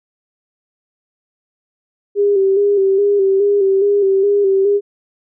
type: tone with vibrato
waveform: sine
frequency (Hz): 396.7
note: G4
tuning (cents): +21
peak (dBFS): -10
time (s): 2.15-4.81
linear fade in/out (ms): 50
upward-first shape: square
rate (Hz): 2.4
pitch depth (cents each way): 41
effects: none